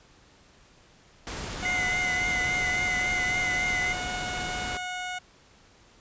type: noise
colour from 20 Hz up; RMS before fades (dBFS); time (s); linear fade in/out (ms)
pink; -35; 1.27-4.77; 0
type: tone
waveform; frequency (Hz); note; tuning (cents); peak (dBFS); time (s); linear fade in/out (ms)
15% pulse; 729; F#5; -26; -25; 1.62-5.19; 10
type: tone with vibrato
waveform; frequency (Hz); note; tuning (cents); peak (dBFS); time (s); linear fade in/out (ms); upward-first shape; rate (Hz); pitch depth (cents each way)
triangle; 2060; C7; -28; -24; 1.65-3.93; 5; triangle; 3.6; 53
effects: pink hiss -57 dBFS RMS until 6 s + resampled to 16000 Hz